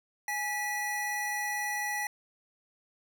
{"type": "tone pair together", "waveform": "square", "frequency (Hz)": [830.7, 1953], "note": ["G#5", "B6"], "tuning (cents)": [0, -20], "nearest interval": "octave + minor third", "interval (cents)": 1480, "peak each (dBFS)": [-36, -33], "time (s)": [0.28, 2.07], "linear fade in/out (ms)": 2, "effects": []}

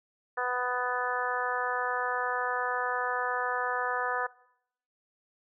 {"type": "harmonic tone", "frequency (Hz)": 248.5, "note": "B3", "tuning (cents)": 11, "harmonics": [2, 3, 4, 5, 6, 7], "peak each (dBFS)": [-35, -35, -35, -35, -35, -35], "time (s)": [0.37, 4.27], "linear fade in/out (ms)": 10, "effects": ["noise-tail reverb RT60 0.7 s tail -20 dB re dry"]}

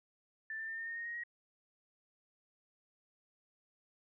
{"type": "tone with pitch steps", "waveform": "sine", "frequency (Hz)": [1768, 1785.4, 1803.1, 1820.9, 1838.8, 1857, 1875.3, 1893.8], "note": ["A6", "A6", "A6", "A#6", "A#6", "A#6", "A#6", "A#6"], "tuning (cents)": [8, 25, 42, -41, -24, -7, 10, 27], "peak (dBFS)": -39, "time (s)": [0.5, 1.236], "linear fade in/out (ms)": 2, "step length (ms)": 92, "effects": []}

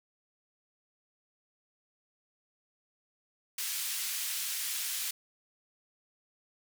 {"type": "band-pass noise", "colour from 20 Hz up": "white", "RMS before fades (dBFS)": -35, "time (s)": [3.58, 5.11], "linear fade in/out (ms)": 5, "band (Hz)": [2000, 16000], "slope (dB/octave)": 12, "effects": []}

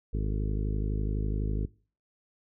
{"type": "harmonic tone with a mistuned harmonic", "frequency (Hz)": 52, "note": "G#1", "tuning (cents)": 3, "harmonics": [1, 2, 3, 4, 5, 6, 7, 8, 9], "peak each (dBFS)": [-28, -34, -38, -40, -42, -44, -45, -46, -47], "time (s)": [0.13, 1.66], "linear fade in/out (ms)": 10, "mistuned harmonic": 9, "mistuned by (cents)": -59, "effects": ["noise-tail reverb RT60 0.4 s tail -22 dB re dry"]}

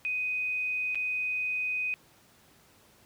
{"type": "tone with dropouts", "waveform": "sine", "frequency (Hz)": 2500, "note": "D#7", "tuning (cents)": 8, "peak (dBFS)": -28, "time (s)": [0.05, 1.94], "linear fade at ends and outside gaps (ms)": 0, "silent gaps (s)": [0.947, 0.955], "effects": ["pink hiss -60 dBFS RMS until 3.05 s", "high-pass 80 Hz 12 dB/octave"]}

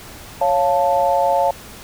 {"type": "chord", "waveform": "sine", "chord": "Db augmented", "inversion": "none", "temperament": "equal", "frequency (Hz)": [554.4, 698.5, 880], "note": ["Db5", "F5", "A5"], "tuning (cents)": [0, 0, 0], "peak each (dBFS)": -18, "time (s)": [0.41, 1.51], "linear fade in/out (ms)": 5, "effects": ["pink hiss -38 dBFS RMS until 1.83 s"]}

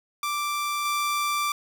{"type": "tone with level steps", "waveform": "sawtooth", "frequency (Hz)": 1174.7, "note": "D6", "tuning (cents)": 0, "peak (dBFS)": [-22, -20], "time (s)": [0.23, 1.52], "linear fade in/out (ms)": 2, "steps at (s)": 0.85, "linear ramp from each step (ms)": 5, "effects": []}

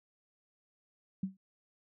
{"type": "tone with exponential decay", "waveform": "sine", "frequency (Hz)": 191, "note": "G3", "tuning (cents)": -45, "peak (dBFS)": -28, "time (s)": [1.23, 1.37], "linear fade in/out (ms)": 5, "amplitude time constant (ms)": 29, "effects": []}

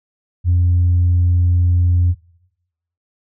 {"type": "tone", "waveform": "sine", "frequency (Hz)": 88, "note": "F2", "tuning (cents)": 14, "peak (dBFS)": -9, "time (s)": [0.44, 2.15], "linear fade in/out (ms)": 50, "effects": ["noise-tail reverb RT60 0.9 s tail -22 dB re dry", "tanh soft clip ceiling -8 dBFS"]}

